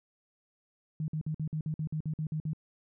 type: tone bursts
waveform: sine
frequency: 155.2 Hz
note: D#3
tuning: 4 cents flat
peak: -30 dBFS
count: 12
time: 1-2.533 s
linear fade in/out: 2 ms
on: 81 ms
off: 51 ms
effects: none